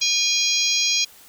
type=harmonic tone with a mistuned harmonic; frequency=817 Hz; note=G#5; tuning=29 cents flat; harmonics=3 / 4 / 5 / 6 / 7 / 8; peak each=-25 / -25 / -25 / -25 / -25 / -25 dBFS; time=0.01-1.05 s; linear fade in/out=10 ms; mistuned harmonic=7; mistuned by=-39 cents; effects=white hiss -48 dBFS RMS until 1.28 s